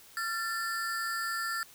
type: ring-modulated tone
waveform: square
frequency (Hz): 1568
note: G6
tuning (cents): 0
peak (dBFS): -29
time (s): 0.17-1.63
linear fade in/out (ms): 0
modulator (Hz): 199
effects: white hiss -55 dBFS RMS until 1.74 s